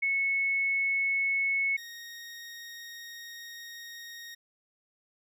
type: tone pair in turn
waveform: sine / 20% pulse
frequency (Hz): 2200 / 1866.1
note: C#7 / A#6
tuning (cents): -14 / +1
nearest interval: minor third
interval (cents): 285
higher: first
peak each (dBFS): -25 / -37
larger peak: first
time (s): 0.02-1.77 / 1.77-4.35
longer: second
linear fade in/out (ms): 10
effects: none